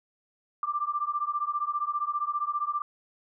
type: beating tone pair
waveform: sine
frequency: 1174.7 / 1189.7 Hz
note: D6 / D6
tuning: 0 / +22 cents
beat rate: 15 Hz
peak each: -30 / -30 dBFS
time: 0.63-2.82 s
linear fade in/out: 2 ms
effects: none